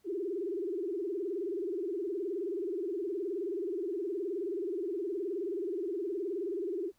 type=tone with vibrato; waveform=sine; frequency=370 Hz; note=F#4; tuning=in tune; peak=-32 dBFS; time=0.04-6.92 s; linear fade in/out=50 ms; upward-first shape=sine; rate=19 Hz; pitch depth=210 cents each way; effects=pink hiss -72 dBFS RMS until 6.98 s